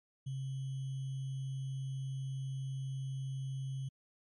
sine tone with sample-and-hold, 133.9 Hz, C3, 40 cents sharp, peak -36 dBFS, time 0.26-3.89 s, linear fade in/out 10 ms, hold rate 3150 Hz, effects MP3 48 kbps

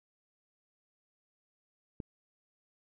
click, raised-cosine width 3 ms, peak -26 dBFS, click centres 2.002 s, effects none

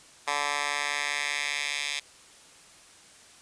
10% pulse tone with high-pass filter sweep, 144.9 Hz, D3, 23 cents flat, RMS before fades -30 dBFS, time 0.27-2 s, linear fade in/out 10 ms, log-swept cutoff 1100 to 2800 Hz, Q 1.6, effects white hiss -53 dBFS RMS until 3.41 s + resampled to 22050 Hz

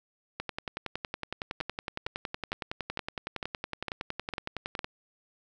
two click trains, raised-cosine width 0.3 ms, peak -17 / -17 dBFS, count 8 / 49, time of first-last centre 1.61-4.792 / 0.4-4.844 s, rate 2.2 / 10.8 Hz, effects none

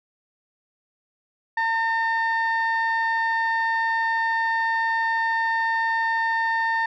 sine tone pair together, 907 / 1814 Hz, A#5 / A#6, -48 / -48 cents, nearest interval octave, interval 1200 cents, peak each -21 dBFS, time 1.57-6.86 s, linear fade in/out 5 ms, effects tanh soft clip ceiling -17 dBFS

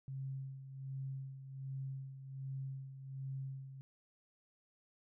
sine tone with tremolo, 134.5 Hz, C3, 48 cents sharp, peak -39 dBFS, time 0.08-3.81 s, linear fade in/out 0 ms, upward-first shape sine, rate 1.3 Hz, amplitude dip 65%, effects none

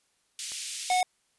white band-pass noise, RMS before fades -37 dBFS, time 0.39-1.01 s, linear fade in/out 0 ms, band 2400 to 10000 Hz, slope 24 dB/octave
clicks, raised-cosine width 0.3 ms, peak -29 dBFS, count 2, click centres 0.519 / 0.916 s
square tone, 733 Hz, F#5, 16 cents flat, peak -23 dBFS, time 0.9-1.03 s, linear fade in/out 2 ms
effects white hiss -71 dBFS RMS until 1.38 s + resampled to 24000 Hz

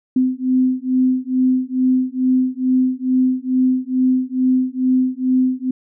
sine beating tone pair, 255.5 / 257.8 Hz, C4 / C4, -41 / -26 cents, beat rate 2.3 Hz, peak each -17 dBFS, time 0.16-5.71 s, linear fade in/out 5 ms, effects none

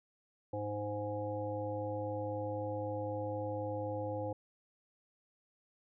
harmonic tone, 103.9 Hz, G#2, 1 cent sharp, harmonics 1 / 3 / 5 / 7 / 8, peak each -41 / -43 / -38 / -49 / -44 dBFS, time 0.53-4.33 s, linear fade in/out 5 ms, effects none

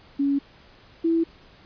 sine tone pair in turn, 280 / 330.4 Hz, C#4 / E4, +18 / +4 cents, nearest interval minor third, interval 286 cents, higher second, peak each -19 / -18 dBFS, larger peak second, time 0.19-0.39 / 1.04-1.24 s, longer neither, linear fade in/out 10 ms, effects pink hiss -52 dBFS RMS until 1.65 s + resampled to 11025 Hz

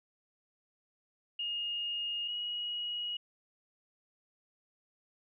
sine tone pair in turn, 2849 / 2899 Hz, F7 / F#7, +34 / -36 cents, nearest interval unison, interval 30 cents, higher second, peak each -33 / -34 dBFS, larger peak first, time 1.39-2.28 / 2.28-3.17 s, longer neither, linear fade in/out 5 ms, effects none

